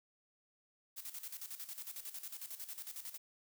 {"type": "noise with tremolo", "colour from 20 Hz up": "blue", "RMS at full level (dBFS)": -45, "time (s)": [0.96, 3.18], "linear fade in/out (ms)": 20, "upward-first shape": "square", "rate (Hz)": 11, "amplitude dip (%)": 70, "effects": []}